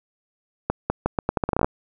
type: accelerating click train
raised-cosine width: 1 ms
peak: -6 dBFS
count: 14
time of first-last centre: 0.7-1.645 s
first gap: 200 ms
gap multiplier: 0.8
effects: none